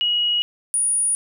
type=tone pair in turn; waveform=sine; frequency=2902 / 9643 Hz; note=F#7 / D9; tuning=-34 / +45 cents; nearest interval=octave + major sixth; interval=2079 cents; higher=second; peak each=-17 dBFS; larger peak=neither; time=0.01-0.42 / 0.74-1.15 s; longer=neither; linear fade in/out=0 ms; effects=none